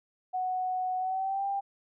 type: tone with pitch glide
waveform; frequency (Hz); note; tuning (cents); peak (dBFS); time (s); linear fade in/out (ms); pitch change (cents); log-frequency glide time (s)
sine; 740 to 793.1; F#5 to G5; 0 to +20; -28; 0.33-1.61; 20; +120; 0.98-1.46
effects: none